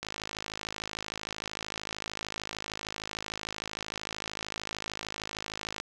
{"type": "click train", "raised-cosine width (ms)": 0.2, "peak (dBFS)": -17, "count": 308, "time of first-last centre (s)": [0.03, 5.801], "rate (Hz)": 53.2, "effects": []}